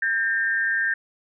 sine tone pair together, 1595 / 1814.8 Hz, G6 / A#6, +30 / -47 cents, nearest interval major second, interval 223 cents, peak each -23 dBFS, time 0.02-0.94 s, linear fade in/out 5 ms, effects none

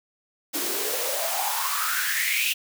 white noise with high-pass filter sweep, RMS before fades -26 dBFS, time 0.53-2.54 s, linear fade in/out 20 ms, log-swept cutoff 290 to 2800 Hz, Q 7.5, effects none

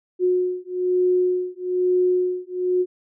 sine beating tone pair, 362.8 / 363.9 Hz, F#4 / F#4, -34 / -29 cents, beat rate 1.1 Hz, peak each -21 / -21 dBFS, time 0.19-2.86 s, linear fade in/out 50 ms, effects none

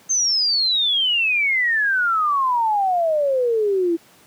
sine exponential sweep, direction down, 6380 to 327 Hz, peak -16 dBFS, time 0.09-3.97 s, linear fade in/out 20 ms, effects pink hiss -51 dBFS RMS until 4.26 s + high-pass 150 Hz 12 dB/octave

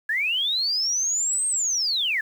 sine linear two-way sweep, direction up then down, 1661.2 to 8470 to 1661.2 Hz, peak -21 dBFS, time 0.09-2.21 s, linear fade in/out 5 ms, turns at 1.47 s, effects 8-bit

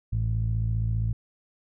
sawtooth tone with low-pass filter, 55.1 Hz, A1, 3 cents sharp, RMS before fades -26 dBFS, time 0.12-1.13 s, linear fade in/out 5 ms, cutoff 120 Hz, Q 4.1, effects none

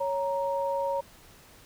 sine tone pair together, 555 / 934.7 Hz, C#5 / A#5, +2 / +4 cents, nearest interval major sixth, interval 902 cents, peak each -28 / -30 dBFS, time 0-1.01 s, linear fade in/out 10 ms, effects pink hiss -54 dBFS RMS until 1.65 s

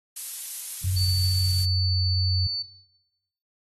violet noise, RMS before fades -30 dBFS, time 0.16-1.65 s, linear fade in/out 5 ms
sine tone with vibrato, 92.6 Hz, F#2, 2 cents sharp, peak -22 dBFS, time 0.84-2.47 s, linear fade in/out 5 ms, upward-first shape triangle, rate 2.3 Hz, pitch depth 9 cents each way
sine tone, 4500 Hz, C#8, 25 cents sharp, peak -26 dBFS, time 0.96-2.63 s, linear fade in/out 10 ms
effects noise-tail reverb RT60 0.9 s tail -18 dB re dry + AAC 32 kbps

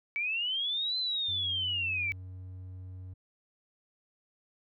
sine linear two-way sweep, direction up then down, 2269 to 4091 to 2269 Hz, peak -29 dBFS, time 0.16-2.12 s, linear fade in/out 0 ms, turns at 0.98 s
triangle tone, 92.5 Hz, F#2, in tune, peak -39 dBFS, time 1.28-3.14 s, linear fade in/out 10 ms
effects none

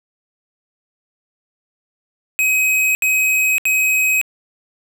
square tone bursts, 2533 Hz, D#7, 30 cents sharp, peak -14 dBFS, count 3, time 2.39-4.214 s, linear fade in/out 0 ms, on 560 ms, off 72 ms, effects none

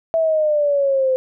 sine exponential sweep, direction down, 659.3 to 514 Hz, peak -14 dBFS, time 0.14-1.16 s, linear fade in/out 0 ms, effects none

